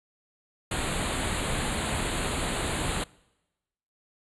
pink band-stop noise, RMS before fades -29 dBFS, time 0.71-3.04 s, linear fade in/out 5 ms, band 4400 to 6900 Hz, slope 96 dB/octave, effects noise-tail reverb RT60 1.0 s tail -24 dB re dry + resampled to 24000 Hz

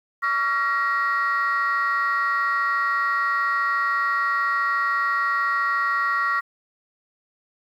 sine tone cluster, 1131 / 1377 / 1892 Hz, C#6 / F6 / A#6, +34 / -25 / +25 cents, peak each -23 dBFS, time 0.22-6.41 s, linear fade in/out 20 ms, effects tanh soft clip ceiling -14 dBFS + 9-bit

